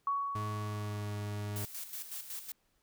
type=tone with exponential decay; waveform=sine; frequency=1120 Hz; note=C#6; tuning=18 cents sharp; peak=-28 dBFS; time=0.07-1.55 s; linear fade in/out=2 ms; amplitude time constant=320 ms
type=tone with pitch glide; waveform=40% pulse; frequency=105.9 to 103.6 Hz; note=G#2 to G#2; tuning=+34 to -4 cents; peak=-35 dBFS; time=0.35-1.65 s; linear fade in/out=5 ms; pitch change=-38 cents; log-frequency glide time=0.48-1.1 s
type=noise with tremolo; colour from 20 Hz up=blue; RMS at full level=-41 dBFS; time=1.56-2.52 s; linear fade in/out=2 ms; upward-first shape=square; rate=5.4 Hz; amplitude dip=60%
effects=pink hiss -75 dBFS RMS until 2.82 s